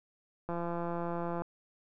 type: click train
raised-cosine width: 1 ms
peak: -23 dBFS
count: 160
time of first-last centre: 0.49-1.42 s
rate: 171 Hz
effects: none